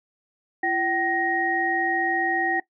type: tone cluster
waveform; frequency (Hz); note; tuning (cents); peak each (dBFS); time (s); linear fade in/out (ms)
sine; 339.4 / 767 / 1874; F4 / G5 / A#6; -49 / -38 / +9; -28 / -25 / -25; 0.63-2.6; 5
effects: noise-tail reverb RT60 0.1 s tail -18 dB re dry